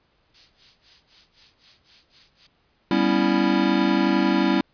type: noise with tremolo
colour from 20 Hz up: violet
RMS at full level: -36 dBFS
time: 0.34-2.47 s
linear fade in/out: 5 ms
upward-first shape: sine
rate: 3.9 Hz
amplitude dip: 95%
type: chord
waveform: square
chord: C# half-diminished seventh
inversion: second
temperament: equal with one note detuned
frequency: 196 / 246.9 / 278.8 / 329.6 Hz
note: G3 / B3 / C#4 / E4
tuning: 0 / 0 / +10 / 0 cents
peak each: -24 / -26 / -24 / -23 dBFS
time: 2.91-4.61 s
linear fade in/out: 2 ms
effects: pink hiss -65 dBFS RMS until 4.73 s + resampled to 11025 Hz